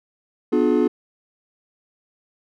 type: chord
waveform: triangle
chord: B diminished seventh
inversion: none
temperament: just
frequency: 246.9 / 296.3 / 355.6 / 426.7 Hz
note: B3 / D4 / F4 / Ab4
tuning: 0 / +15 / +31 / +47 cents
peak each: -19 dBFS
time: 0.52-0.88 s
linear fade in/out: 10 ms
effects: none